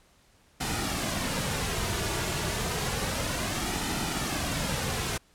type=noise with flanger; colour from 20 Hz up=pink; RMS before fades=-30 dBFS; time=0.6-5.18 s; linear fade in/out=10 ms; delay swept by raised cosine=1.8 to 3.9 ms; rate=0.3 Hz; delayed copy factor=-0.5; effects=pink hiss -62 dBFS RMS until 5.34 s + low-pass 11000 Hz 12 dB/octave